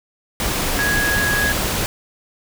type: tone in noise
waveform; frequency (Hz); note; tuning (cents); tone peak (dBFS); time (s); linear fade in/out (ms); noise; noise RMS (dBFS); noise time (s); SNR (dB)
sine; 1661.2; G#6; 0; -18; 0.79-1.52; 0; pink; -21; 0.4-1.86; 0
effects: none